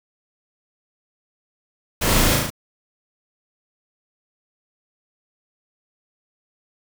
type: noise with echo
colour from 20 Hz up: pink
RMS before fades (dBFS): -21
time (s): 2.01-2.36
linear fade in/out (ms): 10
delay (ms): 36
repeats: 4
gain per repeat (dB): -2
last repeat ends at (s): 2.504
effects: none